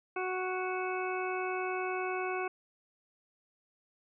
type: harmonic tone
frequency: 370 Hz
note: F#4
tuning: in tune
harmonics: 1 / 2 / 3 / 4 / 6 / 7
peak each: -35 / -38 / -40 / -41 / -43 / -43 dBFS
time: 0.16-2.48 s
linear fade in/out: 5 ms
effects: none